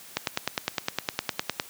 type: click train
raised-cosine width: 0.2 ms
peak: -7 dBFS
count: 15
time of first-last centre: 0.17-1.599 s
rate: 9.8 Hz
effects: white hiss -47 dBFS RMS until 1.69 s + high-pass 100 Hz 12 dB/octave